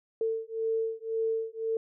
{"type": "beating tone pair", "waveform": "sine", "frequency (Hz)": [447.5, 449.4], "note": ["A4", "A4"], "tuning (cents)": [29, 37], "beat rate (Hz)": 1.9, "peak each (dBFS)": -31, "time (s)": [0.21, 1.77], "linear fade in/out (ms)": 2, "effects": []}